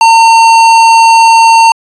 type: tone with tanh clipping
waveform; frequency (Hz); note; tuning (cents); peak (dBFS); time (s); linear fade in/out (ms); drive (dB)
sine; 909; A#5; -44; -3; 0.01-1.72; 2; 18
effects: resampled to 22050 Hz